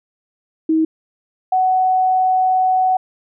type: tone pair in turn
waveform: sine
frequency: 318.5 / 746.2 Hz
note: D#4 / F#5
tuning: +41 / +14 cents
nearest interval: octave + minor third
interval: 1473 cents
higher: second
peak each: -12 dBFS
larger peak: neither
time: 0.69-0.85 / 1.52-2.97 s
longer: second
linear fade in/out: 5 ms
effects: none